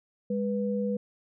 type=tone pair together; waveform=sine; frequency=204.4 / 490.9 Hz; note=G#3 / B4; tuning=-27 / -10 cents; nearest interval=octave + minor third; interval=1517 cents; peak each=-28 / -30 dBFS; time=0.3-0.97 s; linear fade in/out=5 ms; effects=none